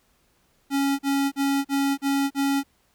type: tone bursts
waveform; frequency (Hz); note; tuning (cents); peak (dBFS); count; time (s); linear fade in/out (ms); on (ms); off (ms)
square; 277.2; C#4; 0; -21; 6; 0.7-2.635; 50; 290; 39
effects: pink hiss -65 dBFS RMS until 2.94 s